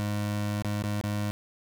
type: tone with dropouts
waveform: 25% pulse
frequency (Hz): 103.83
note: G#2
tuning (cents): 0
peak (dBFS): -24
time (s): 0-1.31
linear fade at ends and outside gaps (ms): 0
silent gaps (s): 0.623-0.647 / 0.824-0.839 / 1.012-1.038
effects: 10-bit